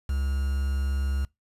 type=tone with quantisation; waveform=triangle; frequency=68.5 Hz; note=C#2; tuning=20 cents flat; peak=-22 dBFS; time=0.09-1.25 s; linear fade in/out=5 ms; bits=7; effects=noise-tail reverb RT60 0.2 s tail -24 dB re dry + resampled to 32000 Hz